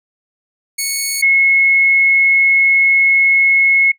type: tone pair in turn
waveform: 10% pulse / sine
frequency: 2212 / 2178 Hz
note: C#7 / C#7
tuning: -4 / -31 cents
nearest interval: unison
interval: 27 cents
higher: first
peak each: -8 dBFS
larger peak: neither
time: 0.78-1.22 / 1.22-3.92 s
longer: second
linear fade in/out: 10 ms
effects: noise-tail reverb RT60 0.1 s tail -18 dB re dry